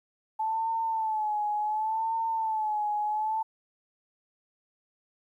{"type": "tone with vibrato", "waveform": "sine", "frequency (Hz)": 870, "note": "A5", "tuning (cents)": -20, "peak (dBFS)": -26, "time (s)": [0.39, 3.43], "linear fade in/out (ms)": 10, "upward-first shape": "sine", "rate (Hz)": 0.69, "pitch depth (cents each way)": 67, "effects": ["11-bit"]}